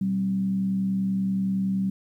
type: tone with frequency modulation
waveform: sine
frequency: 192.3 Hz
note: G3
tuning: 33 cents flat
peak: -22 dBFS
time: 0.01-1.9 s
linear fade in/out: 5 ms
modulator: 70.6 Hz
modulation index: 0.34
effects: 10-bit